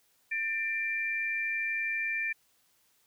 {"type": "tone pair together", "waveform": "sine", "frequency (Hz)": [1793.6, 2362], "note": ["A6", "D7"], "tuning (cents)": [33, 9], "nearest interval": "perfect fourth", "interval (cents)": 476, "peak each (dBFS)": [-33, -31], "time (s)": [0.31, 2.33], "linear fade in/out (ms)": 10, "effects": ["white hiss -69 dBFS RMS until 3.06 s"]}